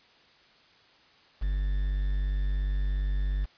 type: tone with quantisation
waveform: triangle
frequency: 48.59 Hz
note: G1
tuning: 15 cents flat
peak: -23 dBFS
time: 1.41-3.46 s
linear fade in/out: 20 ms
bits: 8
effects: white hiss -59 dBFS RMS until 3.57 s + resampled to 11025 Hz